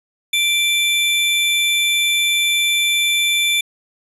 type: tone pair together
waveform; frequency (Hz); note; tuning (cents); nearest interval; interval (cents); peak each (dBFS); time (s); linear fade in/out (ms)
square; 2349 / 3512; D7 / A7; 0 / -4; perfect fifth; 696; -18; 0.33-3.61; 5
effects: resampled to 32000 Hz